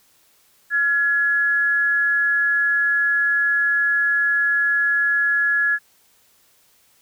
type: tone pair together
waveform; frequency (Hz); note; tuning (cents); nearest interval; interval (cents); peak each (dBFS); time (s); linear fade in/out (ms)
sine; 1396.9 / 1690.3; F6 / G#6; 0 / +30; minor third; 330; -27 / -16; 0.7-5.79; 50
effects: white hiss -58 dBFS RMS until 7.01 s